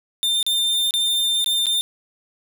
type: tone with dropouts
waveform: 45% pulse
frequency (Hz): 3603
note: A7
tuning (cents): +40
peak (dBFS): -18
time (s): 0.23-1.81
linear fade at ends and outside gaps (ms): 0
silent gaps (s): 0.428-0.465 / 0.908-0.939 / 1.444-1.461 / 1.658-1.667
effects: none

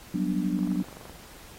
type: chord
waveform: sine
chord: G major seventh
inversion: third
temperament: just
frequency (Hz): 183.75 / 196 / 245 / 294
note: F#3 / G3 / B3 / D4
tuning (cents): -12 / 0 / -14 / +2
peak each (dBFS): -28 / -31 / -31 / -30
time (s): 0.14-0.83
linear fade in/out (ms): 5
type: click train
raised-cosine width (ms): 1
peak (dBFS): -31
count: 13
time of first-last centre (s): 0.59-1.096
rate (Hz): 23.7
effects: pink hiss -49 dBFS RMS until 1.58 s + AAC 48 kbps

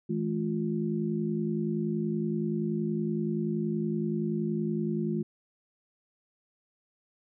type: tone cluster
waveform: sine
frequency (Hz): 162.2 / 212.8 / 351.5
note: E3 / G#3 / F4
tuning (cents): -28 / +42 / +11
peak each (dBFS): -32 / -30 / -33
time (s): 0.09-5.23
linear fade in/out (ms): 10
effects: none

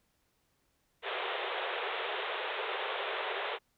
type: band-pass noise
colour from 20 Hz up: pink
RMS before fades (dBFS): -36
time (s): 1.02-3.59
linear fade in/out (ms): 50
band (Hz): 380 to 3700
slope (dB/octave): 96
effects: pink hiss -75 dBFS RMS until 3.77 s

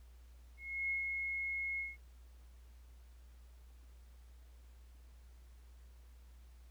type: tone with ADSR envelope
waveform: sine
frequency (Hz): 2167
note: C#7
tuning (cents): -40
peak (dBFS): -33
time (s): 0.57-1.97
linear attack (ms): 330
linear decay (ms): 130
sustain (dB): -3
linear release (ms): 180
effects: added 60 Hz sine -55 dBFS peak until 6.7 s + pink hiss -71 dBFS RMS until 6.7 s

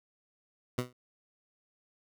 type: tone with exponential decay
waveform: 15% pulse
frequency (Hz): 124.2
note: B2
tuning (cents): +10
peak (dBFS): -20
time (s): 0.78-0.93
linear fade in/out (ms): 5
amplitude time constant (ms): 31
effects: none

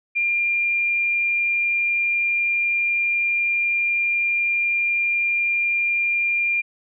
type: tone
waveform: sine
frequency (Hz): 2396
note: D7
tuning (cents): +34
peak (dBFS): -18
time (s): 0.15-6.62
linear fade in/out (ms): 20
effects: none

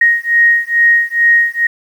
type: beating tone pair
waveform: sine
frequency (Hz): 1871 / 1873.3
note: A#6 / A#6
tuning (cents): +6 / +8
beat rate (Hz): 2.3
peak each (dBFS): -11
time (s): 0.01-1.67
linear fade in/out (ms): 5
effects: 7-bit

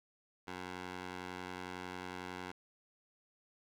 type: tone with band-pass filter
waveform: 15% pulse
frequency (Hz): 91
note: F#2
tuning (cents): -28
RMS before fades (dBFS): -45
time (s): 0.47-2.52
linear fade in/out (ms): 10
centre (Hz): 1500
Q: 0.5
effects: 11-bit

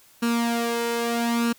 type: tone with flanger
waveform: sawtooth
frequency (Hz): 234.2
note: A#3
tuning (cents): +8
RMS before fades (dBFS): -24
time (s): 0.22-1.53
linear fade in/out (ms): 10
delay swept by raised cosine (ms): 0.72 to 2.02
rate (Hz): 0.77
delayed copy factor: +0.65
effects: white hiss -55 dBFS RMS until 1.58 s

